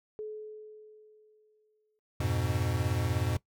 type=tone with exponential decay; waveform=sine; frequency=428.7 Hz; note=A4; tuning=45 cents flat; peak=-34 dBFS; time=0.19-1.99 s; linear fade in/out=0 ms; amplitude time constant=390 ms
type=chord; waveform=square; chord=F diminished; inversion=none; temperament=equal; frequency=87.31 / 103.83 / 123.47 Hz; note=F2 / Ab2 / Cb3; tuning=0 / 0 / 0 cents; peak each=-33 dBFS; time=2.2-3.37 s; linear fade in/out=5 ms
effects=noise-tail reverb RT60 0.1 s tail -19 dB re dry

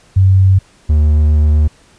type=tone pair in turn; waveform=sine / triangle; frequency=95.3 / 75.64 Hz; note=G2 / D#2; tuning=-48 / -48 cents; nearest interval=major third; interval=400 cents; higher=first; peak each=-5 dBFS; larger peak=neither; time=0.16-0.59 / 0.89-1.68 s; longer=second; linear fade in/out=10 ms; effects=pink hiss -48 dBFS RMS until 1.98 s + resampled to 22050 Hz

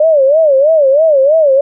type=tone with vibrato; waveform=sine; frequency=587.3 Hz; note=D5; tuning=in tune; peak=-5 dBFS; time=0-1.61 s; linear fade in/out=5 ms; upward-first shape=sine; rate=3.1 Hz; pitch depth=180 cents each way; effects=none

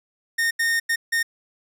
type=tone bursts at uneven times; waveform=45% pulse; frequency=1837 Hz; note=A#6; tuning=26 cents flat; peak=-19 dBFS; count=4; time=0.38-0.51 / 0.59-0.8 / 0.89-0.96 / 1.12-1.23 s; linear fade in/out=10 ms; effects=resampled to 32000 Hz

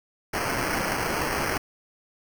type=noise with sample-and-hold; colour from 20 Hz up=white; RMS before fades=-27 dBFS; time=0.33-1.58 s; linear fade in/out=10 ms; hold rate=3675 Hz; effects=none

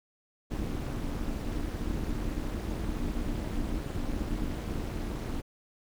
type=noise with amplitude modulation; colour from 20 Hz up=brown; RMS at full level=-29 dBFS; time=0.5-5.42 s; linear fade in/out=20 ms; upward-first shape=sine; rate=265 Hz; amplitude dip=85%; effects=none

